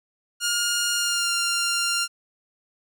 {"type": "tone with pitch glide", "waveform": "10% pulse", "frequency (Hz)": [1419, 1392.2], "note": ["F6", "F6"], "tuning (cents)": [27, -6], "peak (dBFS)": -13, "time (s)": [0.4, 2.08], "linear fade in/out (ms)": 50, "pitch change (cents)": -33, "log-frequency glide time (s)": [0.93, 1.32], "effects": []}